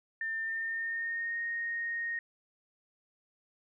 sine tone with pitch glide, 1800 to 1859.2 Hz, A6 to A#6, +39 to -5 cents, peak -32 dBFS, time 0.21-2.19 s, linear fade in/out 2 ms, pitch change +56 cents, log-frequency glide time 0.41-1.4 s, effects none

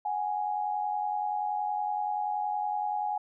sine tone pair together, 740 / 830.6 Hz, F#5 / G#5, 0 / 0 cents, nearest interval major second, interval 200 cents, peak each -34 / -29 dBFS, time 0.05-3.18 s, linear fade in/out 5 ms, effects none

